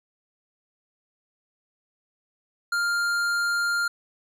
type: tone with tanh clipping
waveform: triangle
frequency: 1400 Hz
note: F6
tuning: 4 cents sharp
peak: -24 dBFS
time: 2.72-3.88 s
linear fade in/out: 5 ms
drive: 18 dB
effects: none